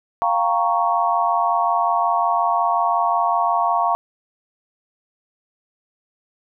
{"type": "chord", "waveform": "sine", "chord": "G half-diminished seventh", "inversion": "third", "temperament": "equal", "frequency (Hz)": [698.5, 784, 932.3, 1108.7], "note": ["F5", "G5", "Bb5", "Db6"], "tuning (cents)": [0, 0, 0, 0], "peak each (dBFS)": [-20, -26, -21, -21], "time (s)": [0.22, 3.95], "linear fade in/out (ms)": 0, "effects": []}